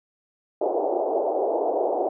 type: band-pass noise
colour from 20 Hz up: white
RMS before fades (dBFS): -24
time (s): 0.61-2.09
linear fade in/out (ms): 5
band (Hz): 330 to 760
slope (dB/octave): 48
effects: none